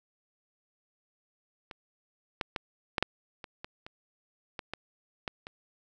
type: clicks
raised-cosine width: 0.3 ms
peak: -26 / -14 / -16 / -11 / -8 / -25 / -23 / -27 / -20 / -19 / -17 / -25 dBFS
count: 12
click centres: 1.712 / 2.412 / 2.562 / 2.982 / 3.026 / 3.442 / 3.645 / 3.865 / 4.592 / 4.736 / 5.278 / 5.469 s
effects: none